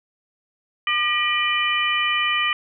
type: harmonic tone with a mistuned harmonic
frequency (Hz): 600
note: D5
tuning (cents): +37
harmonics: 2 / 3 / 4 / 5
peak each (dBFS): -24 / -24 / -24 / -24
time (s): 0.87-2.53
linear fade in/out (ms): 2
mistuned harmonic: 3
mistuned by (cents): +110
effects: none